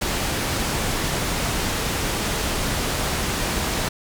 pink low-pass noise, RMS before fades -24 dBFS, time 0.01-3.89 s, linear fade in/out 10 ms, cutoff 11000 Hz, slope 12 dB/octave, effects none

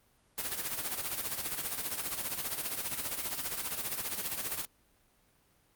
white noise with tremolo, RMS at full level -33 dBFS, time 0.38-4.65 s, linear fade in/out 0 ms, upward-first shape sine, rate 15 Hz, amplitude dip 65%, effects pink hiss -68 dBFS RMS until 5.75 s + Opus 32 kbps

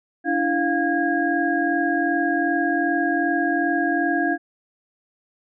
sine tone cluster, 289.2 / 331.8 / 704 / 1640 Hz, D4 / E4 / F5 / G#6, -27 / +11 / +14 / -22 cents, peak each -24 dBFS, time 0.24-4.38 s, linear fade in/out 50 ms, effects none

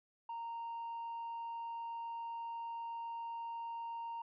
sine tone, 927 Hz, A#5, 10 cents flat, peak -38 dBFS, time 0.29-4.22 s, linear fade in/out 5 ms, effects tanh soft clip ceiling -39 dBFS

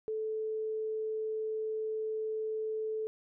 sine tone, 436.5 Hz, A4, 14 cents flat, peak -32 dBFS, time 0.08-3.07 s, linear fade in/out 0 ms, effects none

